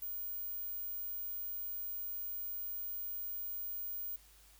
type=tone; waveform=sine; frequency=15400 Hz; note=B9; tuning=45 cents flat; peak=-38 dBFS; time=0.02-4.16 s; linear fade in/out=2 ms; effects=added 50 Hz sine -63 dBFS peak until 4.59 s + white hiss -63 dBFS RMS until 4.59 s